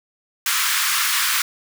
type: high-pass noise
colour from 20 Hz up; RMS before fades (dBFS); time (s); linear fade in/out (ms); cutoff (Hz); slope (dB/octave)
pink; -20; 0.46-1.42; 2; 1100; 48
effects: none